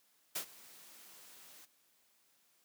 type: noise with ADSR envelope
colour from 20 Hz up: white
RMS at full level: -36 dBFS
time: 0.35-1.66 s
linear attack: 9 ms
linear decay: 90 ms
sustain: -21 dB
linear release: 18 ms
effects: white hiss -72 dBFS RMS until 2.64 s + high-pass 150 Hz 12 dB/octave